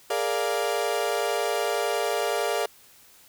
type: chord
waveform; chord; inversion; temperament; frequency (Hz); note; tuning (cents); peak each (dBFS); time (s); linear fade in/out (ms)
35% pulse; Bb dominant seventh; third; equal; 415.3 / 466.2 / 587.3 / 698.5; Ab4 / Bb4 / D5 / F5; 0 / 0 / 0 / 0; -28; 0.1-2.66; 5
effects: white hiss -54 dBFS RMS until 3.28 s